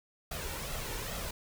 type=noise with flanger; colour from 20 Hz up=pink; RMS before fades=-38 dBFS; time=0.31-1.31 s; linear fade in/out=5 ms; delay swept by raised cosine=1.5 to 2.2 ms; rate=2.4 Hz; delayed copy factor=+0.55; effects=none

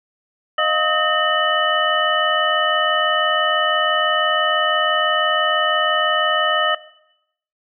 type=tone cluster; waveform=sine; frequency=617 / 703 / 1267 / 1830 / 2984 Hz; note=D#5 / F5 / D#6 / A#6 / F#7; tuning=-15 / +11 / +31 / -32 / +14 cents; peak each=-21 / -27 / -19 / -22 / -23 dBFS; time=0.58-6.75 s; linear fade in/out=5 ms; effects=noise-tail reverb RT60 0.8 s tail -17 dB re dry

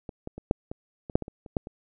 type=clicks; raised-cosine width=2 ms; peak=-23 / -21 / -25 / -7 / -21 / -24 / -6 / -19 / -26 / -29 / -11 / -25 dBFS; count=12; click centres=0.092 / 0.274 / 0.38 / 0.511 / 0.715 / 1.098 / 1.155 / 1.223 / 1.281 / 1.462 / 1.568 / 1.671 s; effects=none

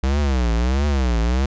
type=tone with vibrato; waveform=square; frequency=64.1 Hz; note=C2; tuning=35 cents flat; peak=-17 dBFS; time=0.03-1.46 s; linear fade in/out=5 ms; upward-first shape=triangle; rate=1.5 Hz; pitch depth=260 cents each way; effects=resampled to 16000 Hz

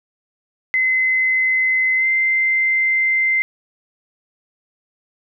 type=tone with pitch glide; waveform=sine; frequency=2047 to 2080 Hz; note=C7 to C7; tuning=-38 to -11 cents; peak=-14 dBFS; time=0.74-3.42 s; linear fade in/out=0 ms; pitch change=+27 cents; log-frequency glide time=1.97-2.06 s; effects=none

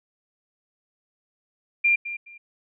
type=tone with echo; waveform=sine; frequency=2389 Hz; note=D7; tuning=29 cents sharp; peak=-16 dBFS; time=1.84-1.96 s; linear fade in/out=10 ms; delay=210 ms; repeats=2; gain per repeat=-13 dB; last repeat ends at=2.38 s; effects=none

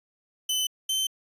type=tone pair in turn; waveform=sawtooth; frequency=3031 / 3089 Hz; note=F#7 / G7; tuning=+41 / -26 cents; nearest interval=unison; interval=33 cents; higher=second; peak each=-21 dBFS; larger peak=neither; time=0.49-0.67 / 0.89-1.07 s; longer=neither; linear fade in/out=5 ms; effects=resampled to 32000 Hz

